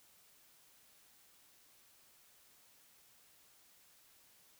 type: silence
effects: white hiss -66 dBFS RMS until 4.59 s